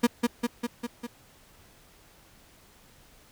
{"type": "tone with echo", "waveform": "35% pulse", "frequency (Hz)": 238.3, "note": "A#3", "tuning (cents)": 38, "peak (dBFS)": -16, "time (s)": [0.03, 0.07], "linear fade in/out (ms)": 10, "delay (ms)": 200, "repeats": 5, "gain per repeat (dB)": -3, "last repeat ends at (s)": 1.07, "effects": ["pink hiss -57 dBFS RMS until 3.31 s"]}